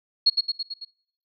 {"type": "tone with echo", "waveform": "sine", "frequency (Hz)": 4315, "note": "C#8", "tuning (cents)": -47, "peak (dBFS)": -13, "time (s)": [0.26, 0.3], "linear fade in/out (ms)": 10, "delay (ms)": 110, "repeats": 5, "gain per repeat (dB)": -4, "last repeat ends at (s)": 0.85, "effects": ["noise-tail reverb RT60 0.6 s tail -23 dB re dry"]}